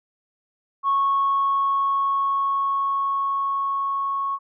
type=tone with level ramp; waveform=sine; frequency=1102 Hz; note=C#6; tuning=11 cents flat; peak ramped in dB=-16 to -22 dBFS; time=0.83-4.39 s; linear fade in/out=50 ms; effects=tanh soft clip ceiling -13 dBFS